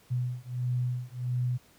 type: beating tone pair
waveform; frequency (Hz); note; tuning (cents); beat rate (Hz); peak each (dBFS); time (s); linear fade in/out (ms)
sine; 123.47 / 124.97; B2 / B2; 0 / +21; 1.5; -31; 0.1-1.58; 20
effects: pink hiss -60 dBFS RMS until 1.78 s + high-pass 60 Hz 12 dB/octave